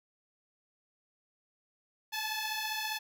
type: beating tone pair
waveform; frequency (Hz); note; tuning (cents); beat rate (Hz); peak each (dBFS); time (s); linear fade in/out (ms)
10% pulse; 859 / 874; A5 / A5; -42 / -12; 15; -28; 2.12-2.99; 20
effects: none